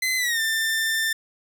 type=tone with pitch glide; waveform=sawtooth; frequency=2042 to 1788 Hz; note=C7 to A6; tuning=-43 to +27 cents; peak=-18 dBFS; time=0.02-1.13 s; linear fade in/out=5 ms; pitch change=-230 cents; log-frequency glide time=0.17-0.4 s; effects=none